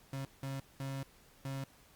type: tone bursts at uneven times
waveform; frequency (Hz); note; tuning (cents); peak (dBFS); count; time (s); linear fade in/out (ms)
35% pulse; 135.8; C#3; -35; -36; 4; 0.13-0.25 / 0.43-0.6 / 0.8-1.03 / 1.45-1.64; 2
effects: pink hiss -63 dBFS RMS until 1.95 s + Opus 48 kbps